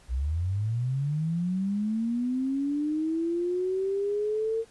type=linear sweep; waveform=sine; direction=up; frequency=57.9 to 455.7 Hz; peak=-25 dBFS; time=0.08-4.65 s; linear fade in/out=50 ms; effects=pink hiss -57 dBFS RMS until 4.7 s + resampled to 24000 Hz